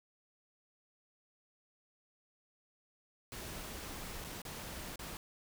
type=noise with dropouts; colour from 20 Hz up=pink; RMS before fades=-45 dBFS; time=3.32-5.17 s; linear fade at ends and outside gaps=1 ms; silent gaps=4.242-4.246 / 4.418-4.451 / 4.958-4.992 s; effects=none